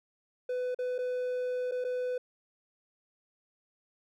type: tone with dropouts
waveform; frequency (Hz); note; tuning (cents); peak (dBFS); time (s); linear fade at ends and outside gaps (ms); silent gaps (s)
triangle; 500; B4; +21; -28; 0.49-2.18; 5; 0.747-0.788 / 0.982-0.987 / 1.713-1.719 / 1.842-1.847
effects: none